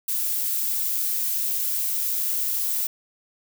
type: noise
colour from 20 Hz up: violet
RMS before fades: -25 dBFS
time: 0.08-2.87 s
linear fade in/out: 5 ms
effects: none